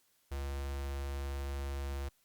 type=tone with notch filter; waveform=square; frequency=69.3 Hz; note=C#2; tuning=in tune; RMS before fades=-38 dBFS; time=0.31-2.09 s; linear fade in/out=10 ms; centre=190 Hz; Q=1.9; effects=white hiss -72 dBFS RMS until 2.24 s + Opus 48 kbps